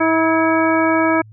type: harmonic tone with a mistuned harmonic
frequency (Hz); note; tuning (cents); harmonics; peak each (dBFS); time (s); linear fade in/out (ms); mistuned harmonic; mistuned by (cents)
322.8; E4; -36; 1 / 2 / 3 / 4 / 5 / 7; -16 / -19 / -21 / -22 / -23 / -24; 0-1.22; 10; 5; +36
effects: added 108 Hz sine -39 dBFS peak until 1.32 s